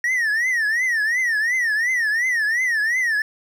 triangle tone with vibrato, 1864.7 Hz, A#6, in tune, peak -16 dBFS, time 0.04-3.22 s, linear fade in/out 2 ms, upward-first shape triangle, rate 2.8 Hz, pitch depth 200 cents each way, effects none

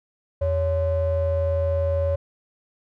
triangle ring-modulated tone, 238.2 Hz, A#3, 38 cents sharp, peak -14 dBFS, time 0.41-2.16 s, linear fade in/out 10 ms, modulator 322 Hz, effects tanh soft clip ceiling -11 dBFS

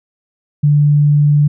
sine tone, 146.83 Hz, D3, in tune, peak -7 dBFS, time 0.63-1.48 s, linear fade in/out 10 ms, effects none

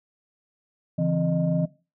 sine tone cluster, 141.9 / 167.8 / 263.2 / 614 Hz, C#3 / E3 / C4 / D#5, +41 / +31 / +10 / -23 cents, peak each -27 / -22 / -30 / -28 dBFS, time 0.98-1.66 s, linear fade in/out 10 ms, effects noise-tail reverb RT60 0.3 s tail -19 dB re dry + tanh soft clip ceiling -12 dBFS

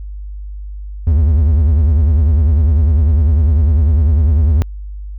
triangle tone with vibrato, 76 Hz, D#2, 40 cents flat, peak -6 dBFS, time 1.07-4.62 s, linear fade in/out 0 ms, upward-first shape sine, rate 10 Hz, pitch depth 180 cents each way, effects added 50 Hz sine -24 dBFS peak until 5.18 s

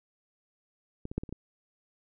clicks, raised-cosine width 3 ms, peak -24 / -25 / -16 / -24 / -30 / -24 dBFS, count 6, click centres 1.054 / 1.115 / 1.18 / 1.235 / 1.292 / 1.326 s, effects none

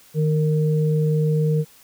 sine tone pair together, 154.5 / 461.9 Hz, D#3 / A#4, -12 / -16 cents, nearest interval octave + perfect fifth, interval 1896 cents, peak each -17 / -24 dBFS, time 0.14-1.65 s, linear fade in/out 50 ms, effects white hiss -51 dBFS RMS until 1.83 s

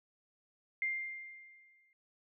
sine tone with exponential decay, 2104 Hz, C7, 9 cents sharp, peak -30 dBFS, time 0.82-1.93 s, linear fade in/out 1 ms, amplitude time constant 240 ms, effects none

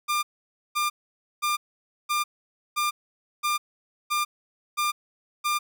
sawtooth tone bursts, 1198 Hz, D6, 34 cents sharp, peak -19 dBFS, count 9, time 0.08-5.59 s, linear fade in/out 20 ms, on 150 ms, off 520 ms, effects none

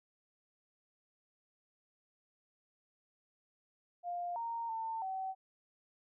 sine tone with pitch steps, 702 / 926 / 898 / 762 Hz, F5 / A#5 / A5 / G5, +9 / -12 / +35 / -49 cents, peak -36 dBFS, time 4.03-5.35 s, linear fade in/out 50 ms, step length 330 ms, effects none

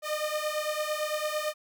sawtooth beating tone pair, 604 / 612.9 Hz, D5 / D#5, +48 / -26 cents, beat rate 8.9 Hz, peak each -28 dBFS, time 0.02-1.54 s, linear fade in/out 50 ms, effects none

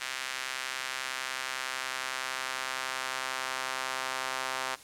sawtooth tone with high-pass filter sweep, 130.9 Hz, C3, 1 cent sharp, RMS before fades -35 dBFS, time 0-4.76 s, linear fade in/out 20 ms, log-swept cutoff 1800 to 1000 Hz, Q 1.1, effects white hiss -51 dBFS RMS until 4.83 s + low-pass 10000 Hz 12 dB/octave

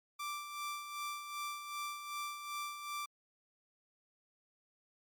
sawtooth tone with tremolo, 1174.7 Hz, D6, in tune, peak -34 dBFS, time 0.19-3.06 s, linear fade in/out 10 ms, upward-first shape sine, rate 2.6 Hz, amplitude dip 55%, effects MP3 96 kbps

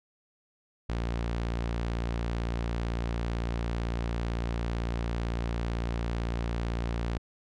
sawtooth tone, 57.9 Hz, A#1, 11 cents flat, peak -25 dBFS, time 0.89-7.18 s, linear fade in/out 5 ms, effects low-pass 5000 Hz 12 dB/octave

